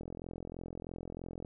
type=click train; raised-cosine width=2 ms; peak=-29 dBFS; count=63; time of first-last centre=0.01-1.449 s; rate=43.1 Hz; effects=none